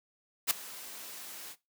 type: noise with ADSR envelope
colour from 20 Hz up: white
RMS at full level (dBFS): -24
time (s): 0.47-1.56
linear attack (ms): 38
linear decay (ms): 4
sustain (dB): -21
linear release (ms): 55
effects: noise-tail reverb RT60 0.2 s tail -17 dB re dry + high-pass 200 Hz 12 dB/octave